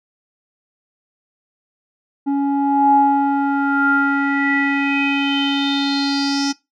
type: tone with low-pass filter sweep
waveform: square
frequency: 279.3 Hz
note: C#4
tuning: 13 cents sharp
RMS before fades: -17 dBFS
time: 2.26-6.53 s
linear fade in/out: 20 ms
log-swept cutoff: 590 to 5600 Hz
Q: 7.5
effects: noise-tail reverb RT60 0.2 s tail -20 dB re dry